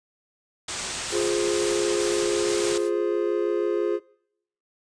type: low-pass noise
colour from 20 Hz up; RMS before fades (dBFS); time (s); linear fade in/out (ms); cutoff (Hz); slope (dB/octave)
white; -32; 0.68-2.78; 5; 9000; 96
type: noise with tremolo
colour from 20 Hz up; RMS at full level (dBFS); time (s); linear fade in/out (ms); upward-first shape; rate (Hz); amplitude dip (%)
white; -35; 1.05-2.91; 50; square; 2.1; 50
type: chord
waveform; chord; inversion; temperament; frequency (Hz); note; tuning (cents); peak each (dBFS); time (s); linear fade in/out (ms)
triangle; F minor; none; equal; 349.2 / 415.3 / 523.3; F4 / Ab4 / C5; 0 / 0 / 0; -23 / -23 / -29; 1.11-4; 50
effects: noise-tail reverb RT60 0.7 s tail -23 dB re dry + resampled to 22050 Hz